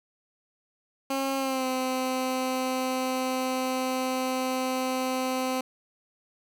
15% pulse tone with pitch glide, 270.4 to 258.3 Hz, C#4 to C4, -43 to -22 cents, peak -20 dBFS, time 1.1-5.61 s, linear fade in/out 5 ms, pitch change -79 cents, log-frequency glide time 1.37-1.66 s, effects none

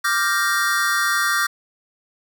square chord, G minor seventh, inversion second, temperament equal, 1174.7 / 1396.9 / 1568 / 1864.7 Hz, D6 / F6 / G6 / Bb6, 0 / 0 / 0 / 0 cents, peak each -24 dBFS, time 0.04-1.47 s, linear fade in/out 10 ms, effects none

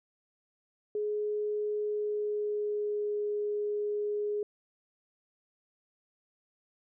sine tone with pitch glide, 419.9 to 416 Hz, G#4 to G#4, +19 to +3 cents, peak -29 dBFS, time 0.95-4.43 s, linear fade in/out 2 ms, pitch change -16 cents, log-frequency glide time 1.84-3.2 s, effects none

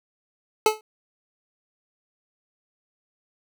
25% pulse tone with exponential decay, 432.1 Hz, A4, 31 cents flat, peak -8 dBFS, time 0.66-0.81 s, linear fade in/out 2 ms, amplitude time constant 31 ms, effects none

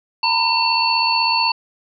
sine tone cluster, 916 / 992 / 2706 / 4454 Hz, A#5 / B5 / E7 / C#8, -31 / +7 / +45 / +7 cents, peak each -19 / -23 / -21 / -19 dBFS, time 0.23-1.52 s, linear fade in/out 5 ms, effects none

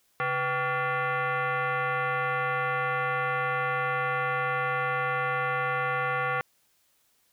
sine tone with frequency modulation, 137.8 Hz, C#3, 10 cents flat, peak -25 dBFS, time 0.2-6.41 s, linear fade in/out 0 ms, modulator 636 Hz, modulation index 2.9, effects white hiss -68 dBFS RMS until 7.32 s

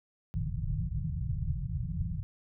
white low-pass noise, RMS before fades -33 dBFS, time 0.34-2.23 s, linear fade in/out 0 ms, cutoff 170 Hz, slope 96 dB/octave, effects none

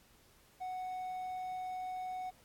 triangle tone, 740 Hz, F#5, in tune, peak -36 dBFS, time 0.6-2.31 s, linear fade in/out 20 ms, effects pink hiss -65 dBFS RMS until 2.44 s + AAC 64 kbps

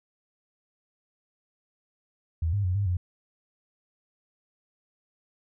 sine tone with pitch steps, 81.7 / 101.3 / 90.7 / 100.9 / 89.5 Hz, E2 / G#2 / F#2 / G#2 / F2, -15 / -43 / -34 / -49 / +43 cents, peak -23 dBFS, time 2.42-2.97 s, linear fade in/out 5 ms, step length 110 ms, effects none

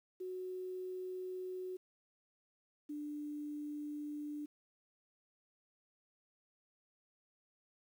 sine tone pair in turn, 369.1 / 296.1 Hz, F#4 / D4, -4 / +14 cents, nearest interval major third, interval 382 cents, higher first, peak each -40 / -40 dBFS, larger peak neither, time 0.2-1.77 / 2.89-4.46 s, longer neither, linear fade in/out 10 ms, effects 11-bit

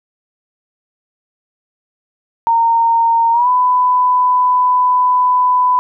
sine tone with pitch glide, 921 to 998.6 Hz, A#5 to B5, -21 to +19 cents, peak -9 dBFS, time 2.47-5.79 s, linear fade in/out 0 ms, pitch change +140 cents, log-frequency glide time 3.32-3.48 s, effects none

